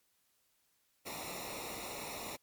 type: noise with comb filter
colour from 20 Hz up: pink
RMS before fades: -43 dBFS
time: 1.05-2.37 s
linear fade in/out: 20 ms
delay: 0.63 ms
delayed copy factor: -0.85
effects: white hiss -75 dBFS RMS until 2.42 s + MP3 96 kbps